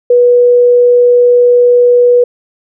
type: tone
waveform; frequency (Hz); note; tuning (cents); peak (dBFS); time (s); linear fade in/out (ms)
sine; 487.6; B4; -22; -3; 0.1-2.24; 5
effects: none